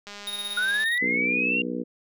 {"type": "click train", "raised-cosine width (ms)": 0.2, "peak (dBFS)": -23, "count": 158, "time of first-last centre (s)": [0.07, 0.84], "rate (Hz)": 204}
{"type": "tone with tremolo", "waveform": "square", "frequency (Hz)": 3729, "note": "A#7", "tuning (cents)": 0, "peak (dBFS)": -29, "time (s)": [0.27, 0.98], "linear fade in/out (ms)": 2, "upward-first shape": "square", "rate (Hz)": 17, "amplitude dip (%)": 50}
{"type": "linear sweep", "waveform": "sine", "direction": "up", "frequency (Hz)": [1431, 2794], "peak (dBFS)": -22, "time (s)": [0.57, 1.62], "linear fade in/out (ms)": 5}
{"type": "harmonic tone", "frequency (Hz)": 60.8, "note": "B1", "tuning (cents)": -26, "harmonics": [3, 4, 5, 6, 7, 8], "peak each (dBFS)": [-36, -31, -33, -39, -37, -35], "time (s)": [1.01, 1.84], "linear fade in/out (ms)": 20}
{"effects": []}